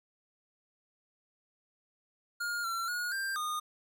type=tone with pitch steps; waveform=square; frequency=1418 / 1358 / 1444 / 1584 / 1226 Hz; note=F6 / F6 / F#6 / G6 / D#6; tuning=+26 / -49 / -43 / +18 / -26 cents; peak=-33 dBFS; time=2.4-3.6 s; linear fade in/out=10 ms; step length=240 ms; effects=none